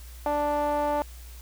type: tone with band-pass filter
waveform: sawtooth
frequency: 293.7 Hz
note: D4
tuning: in tune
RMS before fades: -26 dBFS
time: 0.26-1.02 s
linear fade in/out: 0 ms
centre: 750 Hz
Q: 9.5
effects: added 60 Hz sine -41 dBFS peak until 1.41 s + white hiss -51 dBFS RMS until 1.41 s